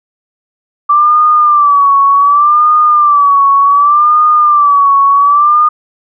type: tone with vibrato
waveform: sine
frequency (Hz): 1166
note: D6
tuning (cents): -13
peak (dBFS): -4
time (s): 0.89-5.69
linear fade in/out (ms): 10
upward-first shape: sine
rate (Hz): 0.67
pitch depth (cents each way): 83
effects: none